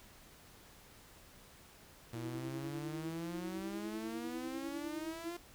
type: exponential sweep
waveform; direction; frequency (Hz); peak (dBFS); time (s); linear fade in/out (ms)
sawtooth; up; 116.54 to 350; -38; 2.13-5.37; 5
type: tone with tremolo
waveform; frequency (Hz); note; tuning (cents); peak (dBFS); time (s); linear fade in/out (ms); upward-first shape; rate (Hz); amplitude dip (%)
sine; 329.6; E4; 0; -39; 2.14-5.33; 50; sine; 10; 60
effects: pink hiss -59 dBFS RMS until 5.54 s